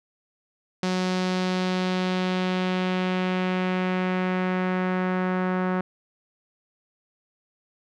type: tone with low-pass filter sweep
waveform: sawtooth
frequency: 184 Hz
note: F#3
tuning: 9 cents flat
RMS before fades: -25 dBFS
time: 0.83-5.81 s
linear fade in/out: 2 ms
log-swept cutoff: 5300 to 1500 Hz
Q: 1.5
effects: none